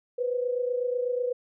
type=tone pair together; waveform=sine; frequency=489.9 / 518 Hz; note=B4 / C5; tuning=-14 / -17 cents; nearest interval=minor second; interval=97 cents; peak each=-26 / -32 dBFS; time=0.18-1.33 s; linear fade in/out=10 ms; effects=none